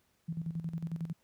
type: tone with tremolo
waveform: sine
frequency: 164.81 Hz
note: E3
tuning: in tune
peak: -32 dBFS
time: 0.28-1.13 s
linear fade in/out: 10 ms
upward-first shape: square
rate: 11 Hz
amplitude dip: 70%
effects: pink hiss -73 dBFS RMS until 1.23 s + high-pass 60 Hz 12 dB/octave